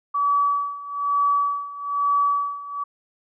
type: tone with tremolo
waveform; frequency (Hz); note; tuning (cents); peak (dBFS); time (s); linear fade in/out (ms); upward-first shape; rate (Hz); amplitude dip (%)
sine; 1144; D6; -46; -16; 0.14-2.84; 10; sine; 1.1; 85
effects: none

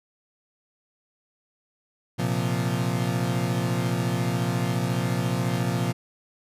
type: chord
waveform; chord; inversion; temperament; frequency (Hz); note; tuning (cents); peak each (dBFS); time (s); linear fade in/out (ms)
35% pulse; Bb suspended second; none; equal; 116.54 / 130.81 / 174.61; Bb2 / C3 / F3; 0 / 0 / 0; -26; 2.18-5.93; 20
effects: resampled to 32000 Hz

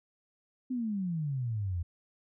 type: exponential sweep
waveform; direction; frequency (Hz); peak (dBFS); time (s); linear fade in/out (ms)
sine; down; 261.6 to 82.41; -30; 0.7-1.83; 10
effects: none

